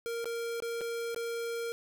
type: tone with dropouts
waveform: square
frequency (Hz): 465.4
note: A#4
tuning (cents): -3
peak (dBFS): -34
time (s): 0.06-1.72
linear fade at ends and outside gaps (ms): 0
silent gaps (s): 0.244-0.256 / 0.602-0.623 / 0.809-0.814 / 1.146-1.162
effects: none